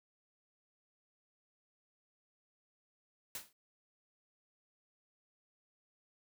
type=noise with exponential decay; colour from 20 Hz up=white; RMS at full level=-39 dBFS; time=3.35-3.53 s; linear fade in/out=2 ms; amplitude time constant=39 ms; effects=none